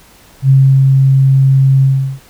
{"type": "tone with ADSR envelope", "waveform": "sine", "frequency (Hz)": 134.7, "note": "C#3", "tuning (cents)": -49, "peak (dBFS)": -3, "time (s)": [0.42, 2.2], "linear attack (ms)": 76, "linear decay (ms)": 320, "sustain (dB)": -2, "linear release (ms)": 370, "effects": ["pink hiss -43 dBFS RMS until 2.29 s"]}